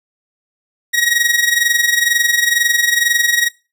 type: tone with amplitude modulation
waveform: sawtooth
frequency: 1896 Hz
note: A#6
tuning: 29 cents sharp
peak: -6 dBFS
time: 0.93-3.49 s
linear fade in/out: 20 ms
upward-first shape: sine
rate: 22.1 Hz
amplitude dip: 70%
effects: noise-tail reverb RT60 0.3 s tail -22 dB re dry